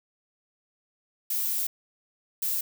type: noise bursts at uneven times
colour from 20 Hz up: violet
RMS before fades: -28 dBFS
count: 2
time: 1.3-1.67 / 2.42-2.61 s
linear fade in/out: 5 ms
effects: none

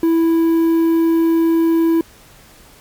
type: tone with quantisation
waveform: triangle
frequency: 329.6 Hz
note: E4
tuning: in tune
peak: -9 dBFS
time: 0.03-2.01 s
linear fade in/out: 2 ms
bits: 6
effects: pink hiss -45 dBFS RMS until 2.8 s + MP3 96 kbps

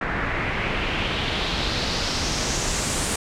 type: noise with low-pass filter sweep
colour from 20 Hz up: pink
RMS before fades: -25 dBFS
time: 0.01-3.16 s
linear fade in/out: 5 ms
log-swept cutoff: 1700 to 9000 Hz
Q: 2.4
effects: none

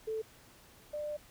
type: tone pair in turn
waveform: sine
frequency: 440 / 596.4 Hz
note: A4 / D5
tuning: 0 / +27 cents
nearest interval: perfect fourth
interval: 527 cents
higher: second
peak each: -33 / -35 dBFS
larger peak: first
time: 0.07-0.22 / 0.93-1.17 s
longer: second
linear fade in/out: 10 ms
effects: pink hiss -59 dBFS RMS until 1.3 s

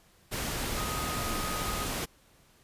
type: tone in noise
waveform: sine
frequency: 1249 Hz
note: D#6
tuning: 6 cents sharp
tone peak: -37 dBFS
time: 0.76-1.86 s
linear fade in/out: 20 ms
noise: pink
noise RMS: -33 dBFS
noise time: 0.31-2.06 s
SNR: -7 dB
effects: pink hiss -62 dBFS RMS until 2.63 s + resampled to 32000 Hz

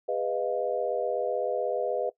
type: chord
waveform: sine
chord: F half-diminished seventh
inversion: first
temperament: equal with one note detuned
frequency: 406.8 / 493.9 / 622.3 / 698.5 Hz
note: Ab4 / Cb5 / Eb5 / F5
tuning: -36 / 0 / 0 / 0 cents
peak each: -34 / -29 / -31 / -34 dBFS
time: 0.08-2.1 s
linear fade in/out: 10 ms
effects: noise-tail reverb RT60 0.1 s tail -19 dB re dry

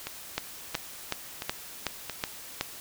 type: two click trains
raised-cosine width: 0.2 ms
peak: -10 / -16 dBFS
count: 7 / 4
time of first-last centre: 0.38-2.61 / 0.07-2.097 s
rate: 2.69 / 1.48 Hz
effects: white hiss -44 dBFS RMS until 2.8 s

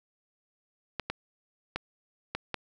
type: clicks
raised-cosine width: 0.3 ms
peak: -15 dBFS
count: 5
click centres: 0.997 / 1.1 / 1.76 / 2.35 / 2.543 s
effects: none

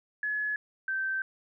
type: tone pair in turn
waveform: sine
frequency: 1700 / 1553.8 Hz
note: G#6 / G6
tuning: +40 / -16 cents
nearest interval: major second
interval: 156 cents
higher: first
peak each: -28 dBFS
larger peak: neither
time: 0.23-0.56 / 0.88-1.22 s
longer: second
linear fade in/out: 2 ms
effects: none

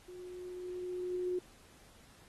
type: tone with level ramp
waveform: sine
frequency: 361.5 Hz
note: F#4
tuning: 40 cents flat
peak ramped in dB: -46 to -31 dBFS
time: 0.08-1.39 s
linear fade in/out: 5 ms
effects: pink hiss -61 dBFS RMS until 2.28 s + AAC 32 kbps

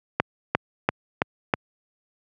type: accelerating click train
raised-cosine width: 0.5 ms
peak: -3 dBFS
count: 5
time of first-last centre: 0.2-1.538 s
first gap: 350 ms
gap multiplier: 0.97
effects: high-pass 100 Hz 12 dB/octave

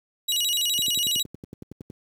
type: tone with vibrato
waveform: sawtooth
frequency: 3345 Hz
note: G#7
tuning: 12 cents sharp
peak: -19 dBFS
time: 0.28-1.23 s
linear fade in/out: 10 ms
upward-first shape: square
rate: 12 Hz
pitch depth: 250 cents each way
type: click train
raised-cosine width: 3 ms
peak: -24 dBFS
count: 13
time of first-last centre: 0.79-1.901 s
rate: 10.8 Hz
effects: high-pass 100 Hz 12 dB/octave + 9-bit

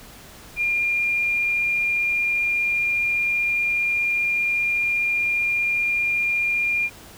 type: tone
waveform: sine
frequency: 2405 Hz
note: D7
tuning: 41 cents sharp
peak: -19 dBFS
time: 0.56-6.9 s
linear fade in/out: 50 ms
effects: pink hiss -44 dBFS RMS until 7.17 s

